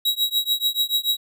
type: tone with tremolo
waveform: 45% pulse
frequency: 3853 Hz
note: B7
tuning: 44 cents flat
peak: -16 dBFS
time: 0.05-1.17 s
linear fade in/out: 5 ms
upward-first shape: triangle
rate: 6.9 Hz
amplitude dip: 100%
effects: none